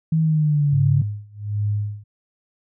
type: tone with pitch glide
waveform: sine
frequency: 160 to 140.91 Hz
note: D#3 to C#3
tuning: +49 to +29 cents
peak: -15 dBFS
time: 0.12-1.02 s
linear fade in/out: 5 ms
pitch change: -220 cents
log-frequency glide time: 0.22-0.77 s
type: tone with tremolo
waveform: sine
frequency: 103.83 Hz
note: G#2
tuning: in tune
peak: -18 dBFS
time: 0.72-2.04 s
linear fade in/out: 10 ms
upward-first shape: sine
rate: 1.3 Hz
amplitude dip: 95%
effects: none